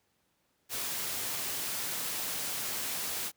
white noise, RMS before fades -35 dBFS, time 0.69-3.32 s, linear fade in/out 50 ms, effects pink hiss -74 dBFS RMS until 3.36 s + high-pass 80 Hz 12 dB/octave

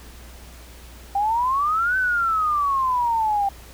sine exponential two-way sweep, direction up then down, 784 to 1539 to 784 Hz, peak -18 dBFS, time 1.15-3.49 s, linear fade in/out 5 ms, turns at 1.97 s, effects added 60 Hz sine -42 dBFS peak until 3.73 s + pink hiss -46 dBFS RMS until 3.73 s

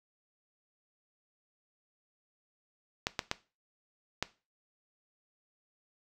clicks, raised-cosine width 0.2 ms, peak -12 dBFS, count 4, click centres 3.069 / 3.192 / 3.314 / 4.226 s, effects noise-tail reverb RT60 0.3 s tail -17 dB re dry

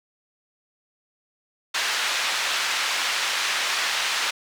pink band-pass noise, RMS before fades -25 dBFS, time 1.74-4.31 s, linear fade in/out 10 ms, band 1400 to 5200 Hz, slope 12 dB/octave, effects none

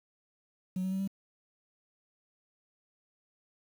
sine tone with pitch steps, 184.8 / 188.03 / 191.32 / 194.66 Hz, F#3 / F#3 / G3 / G3, -2 / +28 / -42 / -12 cents, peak -28 dBFS, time 0.76-1.076 s, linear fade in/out 5 ms, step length 79 ms, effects tanh soft clip ceiling -28 dBFS + 9-bit

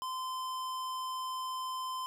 sine tone with hard clipping, 1031 Hz, C6, 26 cents flat, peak -37 dBFS, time 0.02-2.06 s, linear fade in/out 0 ms, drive 18 dB, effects none

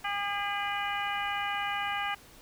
harmonic tone with a mistuned harmonic, 404.8 Hz, G#4, 44 cents flat, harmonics 2 / 3 / 4 / 5 / 6 / 7, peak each -34 / -36 / -37 / -38 / -39 / -39 dBFS, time 0.04-2.15 s, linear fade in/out 10 ms, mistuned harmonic 7, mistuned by +61 cents, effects pink hiss -54 dBFS RMS until 2.41 s

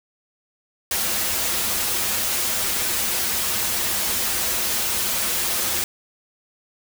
white noise with comb filter, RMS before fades -23 dBFS, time 0.91-5.84 s, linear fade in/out 2 ms, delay 6.9 ms, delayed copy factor -0.8, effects none

